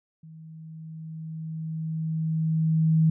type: tone with level ramp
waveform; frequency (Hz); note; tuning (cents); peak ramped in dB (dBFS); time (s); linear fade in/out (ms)
sine; 159.7; D#3; +45; -43 to -16; 0.23-3.1; 5
effects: none